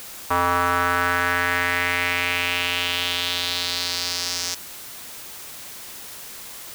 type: tone with band-pass filter sweep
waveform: square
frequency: 88 Hz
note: F2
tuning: 14 cents sharp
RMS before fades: -23 dBFS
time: 0.3-4.55 s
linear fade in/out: 10 ms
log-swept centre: 1100 to 5800 Hz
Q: 2.9
effects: white hiss -38 dBFS RMS until 6.74 s